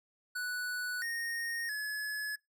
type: tone with pitch steps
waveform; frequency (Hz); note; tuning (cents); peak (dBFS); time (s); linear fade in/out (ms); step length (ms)
square; 1480 / 1855 / 1703; F#6 / A#6 / G#6; 0 / -9 / +43; -35; 0.35-2.36; 10; 670
effects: noise-tail reverb RT60 0.2 s tail -25 dB re dry